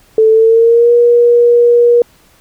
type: tone with pitch glide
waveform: sine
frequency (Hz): 440.2 to 477.3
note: A4 to A#4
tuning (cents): +1 to +41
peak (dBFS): -4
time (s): 0.18-2.02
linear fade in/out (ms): 2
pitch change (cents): +140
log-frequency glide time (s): 0.3-0.92
effects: pink hiss -48 dBFS RMS until 2.4 s